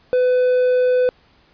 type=tone; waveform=triangle; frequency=502 Hz; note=B4; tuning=28 cents sharp; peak=-11 dBFS; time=0.13-1.09 s; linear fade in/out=0 ms; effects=pink hiss -55 dBFS RMS until 1.53 s + resampled to 11025 Hz